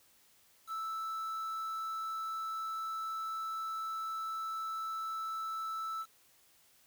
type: tone with quantisation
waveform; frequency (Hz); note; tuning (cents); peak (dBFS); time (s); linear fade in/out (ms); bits
triangle; 1318; E6; -1; -34; 0.67-6.06; 50; 9
effects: white hiss -66 dBFS RMS until 6.86 s